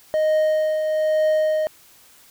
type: tone with tremolo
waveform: triangle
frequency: 621 Hz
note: D#5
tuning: 3 cents flat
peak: -13 dBFS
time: 0.14-1.67 s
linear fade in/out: 0 ms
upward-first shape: triangle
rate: 1.1 Hz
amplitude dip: 45%
effects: white hiss -51 dBFS RMS until 2.3 s